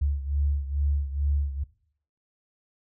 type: beating tone pair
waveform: sine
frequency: 70.8 / 73.1 Hz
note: C#2 / D2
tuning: +37 / -7 cents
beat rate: 2.3 Hz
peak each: -25 / -29 dBFS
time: 0.01-1.64 s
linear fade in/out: 10 ms
effects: noise-tail reverb RT60 0.6 s tail -18 dB re dry